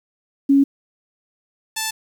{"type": "tone pair in turn", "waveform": ["sine", "5% pulse"], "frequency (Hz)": [277.1, 879.7], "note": ["C#4", "A5"], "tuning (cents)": [-1, -1], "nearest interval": "octave + minor sixth", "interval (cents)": 2000, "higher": "second", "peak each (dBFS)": -10, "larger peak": "neither", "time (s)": [[0.49, 0.64], [1.76, 1.91]], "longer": "neither", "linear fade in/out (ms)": 10, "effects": ["8-bit"]}